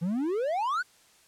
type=exponential sweep; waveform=triangle; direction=up; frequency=160 to 1555 Hz; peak=-24 dBFS; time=0.01-0.83 s; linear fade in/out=20 ms; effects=white hiss -60 dBFS RMS until 1.27 s + low-pass 10000 Hz 12 dB/octave